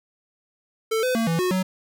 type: tone with pitch steps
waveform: square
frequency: 444.4 / 507 / 227 / 165.7 / 365.1 / 186.3 Hz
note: A4 / B4 / A#3 / E3 / F#4 / F#3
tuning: +17 / +45 / -46 / +9 / -23 / +12 cents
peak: -21 dBFS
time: 0.91-1.63 s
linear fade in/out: 10 ms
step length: 120 ms
effects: none